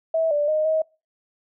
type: tone with pitch steps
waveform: sine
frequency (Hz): 649 / 587 / 618 / 633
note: E5 / D5 / D#5 / D#5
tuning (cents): -27 / -1 / -12 / +30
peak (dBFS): -18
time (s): 0.14-0.82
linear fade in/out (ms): 5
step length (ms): 170
effects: noise-tail reverb RT60 0.3 s tail -24 dB re dry